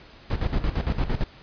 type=noise with tremolo; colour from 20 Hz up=brown; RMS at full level=-23 dBFS; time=0.3-1.24 s; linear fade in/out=5 ms; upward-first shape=square; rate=8.8 Hz; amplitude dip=70%; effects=pink hiss -49 dBFS RMS until 1.42 s + resampled to 11025 Hz